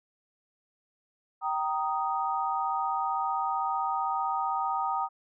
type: chord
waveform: sine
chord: Eb major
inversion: first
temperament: just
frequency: 777.8 / 933.4 / 1244.5 Hz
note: G5 / Bb5 / Eb6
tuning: -14 / +2 / 0 cents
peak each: -31 dBFS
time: 1.41-5.09 s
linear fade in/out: 50 ms
effects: none